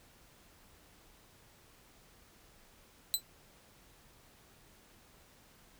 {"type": "tone with exponential decay", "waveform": "15% pulse", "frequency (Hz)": 4020, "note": "B7", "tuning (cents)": 30, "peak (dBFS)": -17, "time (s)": [3.14, 3.22], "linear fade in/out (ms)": 0, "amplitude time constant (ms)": 16, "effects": ["pink hiss -62 dBFS RMS until 5.79 s"]}